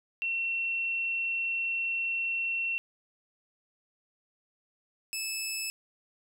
sine / 15% pulse tone pair in turn, 2715 / 2612 Hz, F7 / E7, -50 / -17 cents, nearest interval minor second, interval 67 cents, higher first, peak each -28 / -25 dBFS, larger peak second, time 0.22-2.78 / 5.13-5.7 s, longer first, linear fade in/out 0 ms, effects none

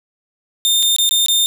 sawtooth tone with dropouts, 3625 Hz, A#7, 49 cents flat, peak -9 dBFS, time 0.65-1.46 s, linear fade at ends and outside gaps 0 ms, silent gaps 0.826-0.829 / 0.963-0.985 / 1.092-1.11 / 1.261-1.284 s, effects none

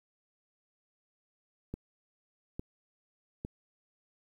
click train, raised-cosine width 3 ms, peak -24 dBFS, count 3, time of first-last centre 1.74-3.449 s, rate 1.17 Hz, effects 10-bit

